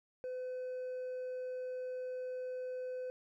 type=tone with hard clipping; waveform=sine; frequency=507 Hz; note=B4; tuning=45 cents sharp; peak=-39 dBFS; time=0.24-3.1 s; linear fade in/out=0 ms; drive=2 dB; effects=none